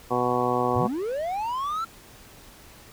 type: harmonic tone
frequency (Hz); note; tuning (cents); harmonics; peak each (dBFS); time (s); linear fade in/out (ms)
123.47; B2; 0; 1 / 2 / 3 / 4 / 5 / 6 / 7 / 8 / 9; -34 / -30 / -29 / -28 / -34 / -28 / -32 / -32 / -29; 0.1-0.88; 20
type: linear sweep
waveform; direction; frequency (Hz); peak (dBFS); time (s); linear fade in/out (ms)
triangle; up; 77.78 to 1364; -24; 0.75-1.85; 10
effects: pink hiss -49 dBFS RMS until 2.92 s